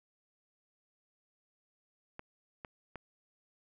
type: clicks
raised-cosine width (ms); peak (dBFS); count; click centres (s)
0.5; -28; 3; 2.194 / 2.648 / 2.957
effects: none